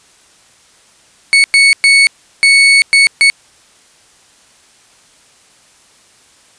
35% pulse tone bursts at uneven times, 2217 Hz, C#7, in tune, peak -3 dBFS, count 6, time 1.33-1.44 / 1.54-1.73 / 1.84-2.07 / 2.43-2.82 / 2.93-3.07 / 3.21-3.3 s, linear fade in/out 0 ms, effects white hiss -47 dBFS RMS until 6.58 s + resampled to 22050 Hz

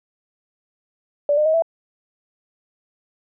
sine tone with pitch steps, 580 / 605.7 / 632.5 / 660.5 Hz, D5 / D#5 / D#5 / E5, -22 / -47 / +28 / +3 cents, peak -14 dBFS, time 1.29-1.622 s, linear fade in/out 2 ms, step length 83 ms, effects none

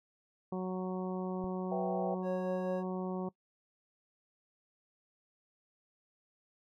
harmonic tone, 185 Hz, F#3, in tune, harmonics 1 / 2 / 3 / 4 / 5 / 6, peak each -36 / -39 / -44 / -46 / -48 / -50 dBFS, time 0.52-3.29 s, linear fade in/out 5 ms
click, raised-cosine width 5 ms, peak -34 dBFS, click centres 1.442 s
sine chord, C# half-diminished seventh, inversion third, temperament equal, 493.9 / 554.4 / 659.3 / 784 Hz, B4 / C#5 / E5 / G5, 0 / 0 / 0 / 0 cents, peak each -38 dBFS, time 1.71-2.15 s, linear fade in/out 10 ms
triangle tone, 550 Hz, C#5, 14 cents flat, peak -33 dBFS, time 2.22-2.84 s, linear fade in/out 50 ms
effects noise-tail reverb RT60 0.1 s tail -22 dB re dry

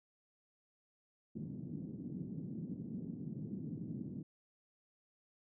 pink band-pass noise, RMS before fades -44 dBFS, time 1.35-4.23 s, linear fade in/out 10 ms, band 150 to 260 Hz, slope 24 dB/octave, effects none

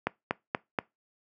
click train, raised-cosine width 0.5 ms, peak -11 dBFS, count 4, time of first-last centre 0.07-0.788 s, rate 4.18 Hz, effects noise-tail reverb RT60 0.2 s tail -22 dB re dry + high-pass 150 Hz 12 dB/octave

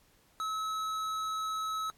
sine tone with tanh clipping, 1292 Hz, E6, 35 cents flat, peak -34 dBFS, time 0.4-1.9 s, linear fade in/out 0 ms, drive 14 dB, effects pink hiss -66 dBFS RMS until 1.97 s + AAC 64 kbps

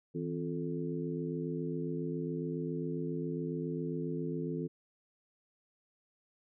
harmonic tone with a mistuned harmonic, 87.31 Hz, F2, in tune, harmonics 2 / 3 / 4 / 5, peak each -37 / -39 / -40 / -41 dBFS, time 0.14-4.68 s, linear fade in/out 20 ms, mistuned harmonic 2, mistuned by -140 cents, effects none

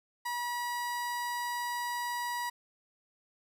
30% pulse tone, 966 Hz, B5, 39 cents flat, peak -30 dBFS, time 0.25-2.5 s, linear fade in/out 10 ms, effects none

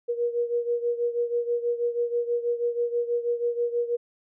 sine beating tone pair, 474.8 / 481 Hz, A#4 / B4, +32 / -46 cents, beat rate 6.2 Hz, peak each -25 / -29 dBFS, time 0.08-3.97 s, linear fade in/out 20 ms, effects none

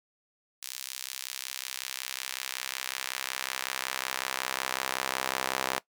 sawtooth tone with high-pass filter sweep, 65.41 Hz, C2, in tune, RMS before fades -35 dBFS, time 0.62-5.79 s, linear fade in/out 10 ms, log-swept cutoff 4500 to 710 Hz, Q 0.7, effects noise-tail reverb RT60 0.1 s tail -19 dB re dry

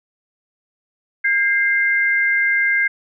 sine tone pair together, 1612.6 / 2093 Hz, G6 / C7, +49 / 0 cents, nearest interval perfect fourth, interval 451 cents, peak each -17 dBFS, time 1.24-2.88 s, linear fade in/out 10 ms, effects none

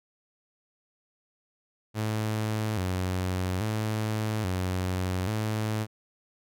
sawtooth tone with vibrato, 100 Hz, G2, 35 cents sharp, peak -23 dBFS, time 1.94-5.87 s, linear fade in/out 50 ms, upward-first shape square, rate 0.6 Hz, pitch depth 140 cents each way, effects none

